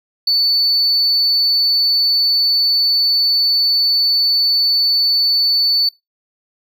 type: tone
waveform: triangle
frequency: 4490 Hz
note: C#8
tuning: 21 cents sharp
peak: -9 dBFS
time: 0.27-5.89 s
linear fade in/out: 5 ms
effects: noise-tail reverb RT60 0.2 s tail -26 dB re dry + tanh soft clip ceiling -8 dBFS